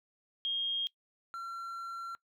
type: tone pair in turn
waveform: sine / triangle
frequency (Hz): 3240 / 1362.3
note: G#7 / F6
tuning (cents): -43 / -43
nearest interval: octave + minor third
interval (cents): 1500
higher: first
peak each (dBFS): -30 / -36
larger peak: first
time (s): 0.45-0.87 / 1.34-2.15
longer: second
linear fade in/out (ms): 0
effects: noise-tail reverb RT60 0.1 s tail -21 dB re dry